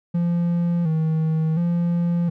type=tone with vibrato; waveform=triangle; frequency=165.4 Hz; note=E3; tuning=6 cents sharp; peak=-16 dBFS; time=0.14-2.3 s; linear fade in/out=10 ms; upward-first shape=square; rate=0.7 Hz; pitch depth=69 cents each way; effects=none